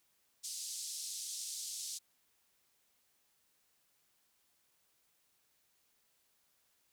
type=band-pass noise; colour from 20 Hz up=white; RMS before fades=-43 dBFS; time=0.43-1.99 s; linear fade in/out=20 ms; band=4200 to 9000 Hz; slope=24 dB/octave; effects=white hiss -75 dBFS RMS until 6.92 s